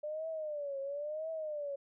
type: tone with vibrato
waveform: sine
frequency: 594 Hz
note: D5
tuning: 20 cents sharp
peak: -36 dBFS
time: 0.03-1.76 s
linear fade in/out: 10 ms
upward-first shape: triangle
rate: 0.98 Hz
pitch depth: 160 cents each way
effects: none